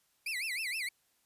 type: tone with vibrato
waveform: 35% pulse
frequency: 2291 Hz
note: D7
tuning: 44 cents flat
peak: -32 dBFS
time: 0.26-0.89 s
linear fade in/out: 5 ms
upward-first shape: sine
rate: 6.4 Hz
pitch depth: 280 cents each way
effects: white hiss -73 dBFS RMS until 1.25 s + resampled to 32000 Hz